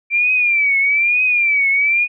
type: tone with vibrato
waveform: sine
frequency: 2349 Hz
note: D7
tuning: in tune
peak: -12 dBFS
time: 0.1-2.08 s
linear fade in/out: 50 ms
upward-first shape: triangle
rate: 1.1 Hz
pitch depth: 130 cents each way
effects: none